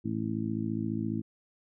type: harmonic tone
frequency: 54.6 Hz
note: A1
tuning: 13 cents flat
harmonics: 2 / 3 / 4 / 5 / 6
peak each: -36 / -39 / -33 / -37 / -36 dBFS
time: 0.04-1.22 s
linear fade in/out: 20 ms
effects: none